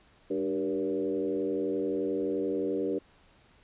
sine tone with frequency modulation, 386.2 Hz, G4, 26 cents flat, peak -27 dBFS, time 0.3-2.99 s, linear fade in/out 10 ms, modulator 88.5 Hz, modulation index 1.4, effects pink hiss -61 dBFS RMS until 3.63 s + resampled to 8000 Hz

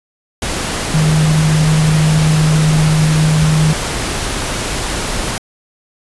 sine tone in noise, 155.56 Hz, D#3, in tune, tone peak -9 dBFS, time 0.94-3.73 s, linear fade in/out 2 ms, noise pink, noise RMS -19 dBFS, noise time 0.42-5.38 s, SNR +7 dB, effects resampled to 24000 Hz

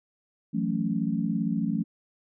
sine chord, F# minor seventh, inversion third, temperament equal with one note detuned, 166.92 / 185 / 220 / 277.2 Hz, E3 / F#3 / A3 / C#4, +22 / 0 / 0 / 0 cents, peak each -31 / -30 / -28 / -32 dBFS, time 0.53-1.84 s, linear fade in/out 20 ms, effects none

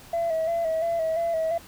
sine tone with vibrato, 659 Hz, E5, 1 cent flat, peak -21 dBFS, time 0.13-1.58 s, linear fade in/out 5 ms, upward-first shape square, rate 2.9 Hz, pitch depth 41 cents each way, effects tanh soft clip ceiling -20 dBFS + pink hiss -48 dBFS RMS until 1.67 s

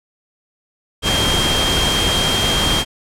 sine tone in noise, 3205 Hz, G7, 38 cents sharp, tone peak -18 dBFS, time 1.02-2.85 s, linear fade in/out 50 ms, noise pink, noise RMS -18 dBFS, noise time 1.02-2.85 s, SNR -3 dB, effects low-pass 10000 Hz 12 dB/octave

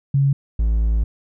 sine / triangle tone pair in turn, 138.59 / 55 Hz, C#3 / A1, 0 / 0 cents, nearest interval octave + major third, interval 1600 cents, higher first, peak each -13 dBFS, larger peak neither, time 0.14-0.33 / 0.59-1.04 s, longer second, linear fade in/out 5 ms, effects none

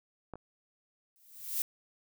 clicks, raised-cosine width 1 ms, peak -27 / -33 dBFS, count 2, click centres 0.337 / 0.356 s
violet noise with exponential growth, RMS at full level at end -29 dBFS, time 1.16-1.62 s, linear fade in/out 0 ms, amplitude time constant 100 ms
effects none

